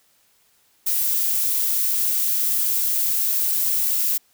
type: noise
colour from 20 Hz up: violet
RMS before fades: -21 dBFS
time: 0.86-4.18 s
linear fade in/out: 10 ms
effects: white hiss -61 dBFS RMS until 4.33 s